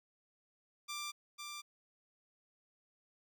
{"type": "tone with echo", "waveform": "10% pulse", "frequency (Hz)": 1182, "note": "D6", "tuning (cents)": 11, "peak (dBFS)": -32, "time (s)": [0.88, 1.12], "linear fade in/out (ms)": 20, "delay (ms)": 500, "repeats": 1, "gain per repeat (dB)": -4, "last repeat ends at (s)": 1.62, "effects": []}